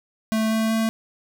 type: tone with pitch steps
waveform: square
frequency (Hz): 220 / 221.7 / 223.3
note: A3 / A3 / A3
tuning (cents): 0 / +13 / +26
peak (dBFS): -20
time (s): 0.32-0.89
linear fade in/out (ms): 0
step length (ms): 190
effects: none